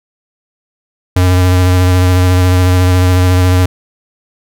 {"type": "tone with vibrato", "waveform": "square", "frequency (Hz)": 91, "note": "F#2", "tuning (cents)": -28, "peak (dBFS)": -7, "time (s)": [1.16, 3.66], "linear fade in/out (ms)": 5, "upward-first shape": "triangle", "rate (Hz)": 14, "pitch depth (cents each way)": 24, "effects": []}